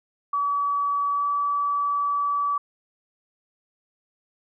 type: tone with pitch glide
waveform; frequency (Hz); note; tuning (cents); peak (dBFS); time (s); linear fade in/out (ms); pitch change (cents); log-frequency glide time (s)
sine; 1142 to 1149.3; D6 to D6; -49 to -38; -21; 0.33-2.58; 5; +11; 1.12-1.25
effects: none